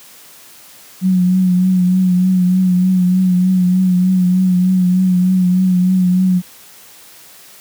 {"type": "tone with vibrato", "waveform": "sine", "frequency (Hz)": 183.4, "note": "F#3", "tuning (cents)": -15, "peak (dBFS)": -9, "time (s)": [1.01, 6.42], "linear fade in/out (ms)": 50, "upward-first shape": "triangle", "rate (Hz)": 3.3, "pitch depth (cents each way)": 43, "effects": ["white hiss -41 dBFS RMS until 7.6 s", "high-pass 100 Hz 12 dB/octave"]}